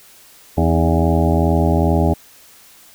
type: harmonic tone with a mistuned harmonic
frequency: 82.41 Hz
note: E2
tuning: in tune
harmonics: 1 / 2 / 3 / 4 / 5 / 7 / 8 / 9 / 10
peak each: -16 / -19 / -21 / -22 / -23 / -24 / -25 / -26 / -26 dBFS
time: 0.57-2.14 s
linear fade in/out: 10 ms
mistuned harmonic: 4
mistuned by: -64 cents
effects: white hiss -46 dBFS RMS until 2.94 s